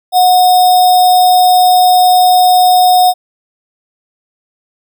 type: tone with sample-and-hold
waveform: sine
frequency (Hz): 729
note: F#5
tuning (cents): -26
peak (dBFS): -4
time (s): 0.12-3.14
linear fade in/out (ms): 50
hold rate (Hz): 4410
effects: none